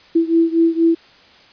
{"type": "beating tone pair", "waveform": "sine", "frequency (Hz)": [329.6, 333.8], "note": ["E4", "E4"], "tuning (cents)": [0, 22], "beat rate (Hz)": 4.2, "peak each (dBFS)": [-14, -16], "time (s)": [0.15, 0.95], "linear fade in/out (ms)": 10, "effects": ["white hiss -47 dBFS RMS until 1.52 s", "resampled to 11025 Hz"]}